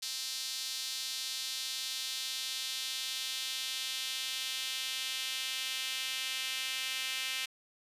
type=tone with high-pass filter sweep; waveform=sawtooth; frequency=261.6 Hz; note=C4; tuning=in tune; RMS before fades=-37 dBFS; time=0.02-7.46 s; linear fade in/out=10 ms; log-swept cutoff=4300 to 2700 Hz; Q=2.1; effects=resampled to 32000 Hz